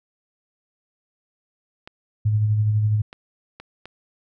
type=clicks; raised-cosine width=0.3 ms; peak=-22 dBFS; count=4; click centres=1.875 / 3.129 / 3.6 / 3.856 s
type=tone with tremolo; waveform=sine; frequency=106.6 Hz; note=G#2; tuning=46 cents sharp; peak=-15 dBFS; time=2.25-3.02 s; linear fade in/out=10 ms; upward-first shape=sine; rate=12 Hz; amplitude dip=35%
effects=none